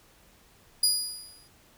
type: tone with exponential decay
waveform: 25% pulse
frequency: 4899 Hz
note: D#8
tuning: 28 cents flat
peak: -14 dBFS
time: 0.83-1.48 s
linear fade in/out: 5 ms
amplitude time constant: 140 ms
effects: pink hiss -59 dBFS RMS until 1.77 s